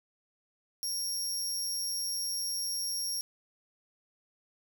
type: tone with amplitude modulation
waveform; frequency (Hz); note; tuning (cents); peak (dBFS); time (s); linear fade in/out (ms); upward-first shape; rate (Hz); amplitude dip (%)
25% pulse; 5580; F8; -2; -24; 0.83-3.21; 0; sine; 192; 60
effects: none